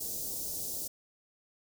white band-stop noise, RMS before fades -37 dBFS, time 0-0.88 s, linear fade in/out 10 ms, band 600 to 5100 Hz, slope 24 dB/octave, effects none

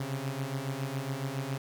sawtooth beating tone pair, 131.3 / 138.5 Hz, C3 / C#3, +6 / -1 cents, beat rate 7.2 Hz, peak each -32 / -31 dBFS, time 0-1.58 s, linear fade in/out 5 ms, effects 11-bit

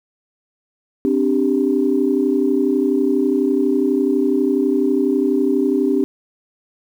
sine chord, C suspended second, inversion none, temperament equal, 261.6 / 293.7 / 392 Hz, C4 / D4 / G4, 0 / 0 / 0 cents, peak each -18 dBFS, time 1.05-6.04 s, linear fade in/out 0 ms, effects tanh soft clip ceiling -4 dBFS + 8-bit

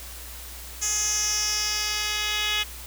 10% pulse tone with band-pass filter sweep, 420.9 Hz, G#4, 23 cents sharp, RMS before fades -26 dBFS, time 0.81-2.64 s, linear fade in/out 20 ms, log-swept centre 6900 to 3500 Hz, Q 4.2, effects added 60 Hz sine -41 dBFS peak until 2.86 s + white hiss -41 dBFS RMS until 2.86 s

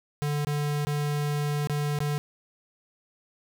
square tone with dropouts, 146.83 Hz, D3, in tune, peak -26 dBFS, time 0.22-2.18 s, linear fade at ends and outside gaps 0 ms, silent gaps 0.448-0.47 / 0.85-0.87 / 1.672-1.697 / 1.988-2.004 s, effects none

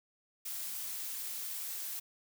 blue noise, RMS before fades -40 dBFS, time 0.45-2 s, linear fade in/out 10 ms, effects none

